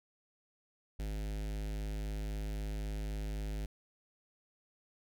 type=tone with notch filter; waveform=square; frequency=51.91 Hz; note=G#1; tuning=in tune; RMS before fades=-38 dBFS; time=0.99-3.66 s; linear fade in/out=5 ms; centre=1100 Hz; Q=1.3; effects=none

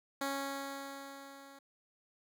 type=tone with level ramp; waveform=10% pulse; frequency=275.9 Hz; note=C#4; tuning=8 cents flat; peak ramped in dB=-25 to -45 dBFS; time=0.21-1.59 s; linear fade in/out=5 ms; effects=none

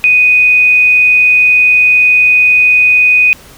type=tone; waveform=sine; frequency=2489 Hz; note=D#7; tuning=in tune; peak=-4 dBFS; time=0.04-3.33 s; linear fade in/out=0 ms; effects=pink hiss -37 dBFS RMS until 3.57 s

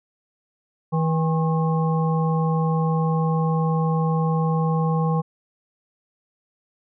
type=harmonic tone with a mistuned harmonic; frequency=161.4 Hz; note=E3; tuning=36 cents flat; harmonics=1 / 3 / 5 / 7; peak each=-19 / -28 / -29 / -30 dBFS; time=0.92-5.22 s; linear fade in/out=20 ms; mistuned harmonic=7; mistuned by=-77 cents; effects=none

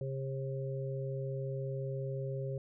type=harmonic tone; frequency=134.3 Hz; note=C3; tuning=46 cents sharp; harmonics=1 / 3 / 4; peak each=-36 / -42 / -42 dBFS; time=0.01-2.58 s; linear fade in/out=2 ms; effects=none

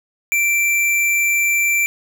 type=tone; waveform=square; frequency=2347 Hz; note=D7; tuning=2 cents flat; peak=-15 dBFS; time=0.32-1.86 s; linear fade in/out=0 ms; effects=none

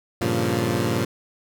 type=chord; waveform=15% pulse; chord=G half-diminished seventh; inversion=none; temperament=equal; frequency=98 / 116.54 / 138.59 / 174.61 Hz; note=G2 / Bb2 / Db3 / F3; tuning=0 / 0 / 0 / 0 cents; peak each=-21 / -18 / -22 / -22 dBFS; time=0.21-1.05 s; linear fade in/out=5 ms; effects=none

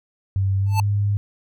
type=tone with pitch glide; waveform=sine; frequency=97 to 101.88 Hz; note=G2 to G#2; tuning=-18 to -33 cents; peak=-17 dBFS; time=0.36-1.17 s; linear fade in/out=0 ms; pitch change=+85 cents; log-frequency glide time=0.58-0.77 s
type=tone with exponential growth; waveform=square; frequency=880 Hz; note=A5; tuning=in tune; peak=-17 dBFS; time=0.66-0.8 s; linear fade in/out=2 ms; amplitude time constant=29 ms
effects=none

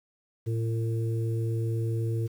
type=harmonic tone; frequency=113.5 Hz; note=A#2; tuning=46 cents flat; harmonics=1 / 3 / 4; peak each=-26 / -36 / -38 dBFS; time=0.46-2.28 s; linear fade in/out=20 ms; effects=9-bit

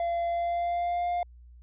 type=tone with pitch glide; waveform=triangle; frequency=685 to 703.9 Hz; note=F5 to F5; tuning=-34 to +13 cents; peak=-24 dBFS; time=0-1.23 s; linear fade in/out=2 ms; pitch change=+47 cents; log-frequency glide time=0.27-1.08 s; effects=added 60 Hz sine -48 dBFS peak until 1.62 s + resampled to 8000 Hz

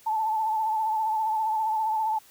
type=tone with vibrato; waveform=sine; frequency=875 Hz; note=A5; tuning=10 cents flat; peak=-23 dBFS; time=0.06-2.19 s; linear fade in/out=10 ms; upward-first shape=sine; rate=15 Hz; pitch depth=41 cents each way; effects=white hiss -55 dBFS RMS until 2.3 s

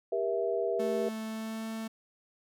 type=chord; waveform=sine; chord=E diminished; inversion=first; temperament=just; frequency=395.6 / 474.7 / 659.3 Hz; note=G4 / Bb4 / E5; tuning=+16 / +31 / 0 cents; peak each=-32 dBFS; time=0.12-1.09 s; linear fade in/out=5 ms
type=tone with pitch glide; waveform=45% pulse; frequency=220 to 222.6 Hz; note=A3 to A3; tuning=0 to +20 cents; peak=-35 dBFS; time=0.79-1.88 s; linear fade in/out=10 ms; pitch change=+20 cents; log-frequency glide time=1.26-1.68 s
effects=none

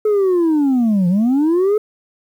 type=linear two-way sweep; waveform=sine; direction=down then up; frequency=432.9 to 171.1 to 432.9 Hz; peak=-9 dBFS; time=0.05-1.78 s; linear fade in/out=5 ms; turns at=1.08 s; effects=tanh soft clip ceiling -11 dBFS + 8-bit

